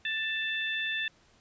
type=harmonic tone; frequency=884 Hz; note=A5; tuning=8 cents sharp; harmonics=2 / 3 / 4; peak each=-32 / -35 / -35 dBFS; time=0.05-1.08 s; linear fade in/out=2 ms; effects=pink hiss -63 dBFS RMS until 1.4 s + resampled to 16000 Hz